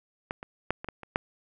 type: clicks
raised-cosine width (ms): 0.5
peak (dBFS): -16 / -24 / -10 / -22 / -19 / -27 / -9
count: 7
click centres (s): 0.309 / 0.429 / 0.706 / 0.845 / 0.887 / 1.033 / 1.159
effects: none